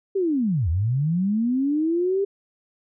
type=linear two-way sweep; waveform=sine; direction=down then up; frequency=402.9 to 76.1 to 402.9 Hz; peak=-19 dBFS; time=0.15-2.25 s; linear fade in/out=10 ms; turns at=0.69 s; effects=none